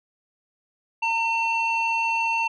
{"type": "tone pair together", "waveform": "sine", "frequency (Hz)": [914.3, 2703], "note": ["A#5", "E7"], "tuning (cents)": [-34, 43], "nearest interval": "octave + perfect fifth", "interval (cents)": 1877, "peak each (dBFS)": -22, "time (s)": [1.02, 2.48], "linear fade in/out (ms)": 10, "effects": ["tanh soft clip ceiling -17 dBFS"]}